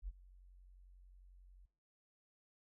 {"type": "tone with ADSR envelope", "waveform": "sine", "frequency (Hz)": 45.59, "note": "F#1", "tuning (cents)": -25, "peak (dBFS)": -38, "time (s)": [0.02, 1.66], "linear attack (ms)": 60, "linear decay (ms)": 35, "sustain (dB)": -20, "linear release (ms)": 10, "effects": ["noise-tail reverb RT60 0.5 s tail -25 dB re dry"]}